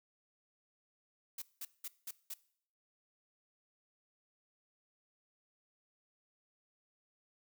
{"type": "noise bursts", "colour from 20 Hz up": "blue", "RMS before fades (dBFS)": -43, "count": 5, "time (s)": [1.38, 2.34], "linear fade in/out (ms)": 5, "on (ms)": 40, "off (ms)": 190, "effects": ["noise-tail reverb RT60 0.6 s tail -20 dB re dry"]}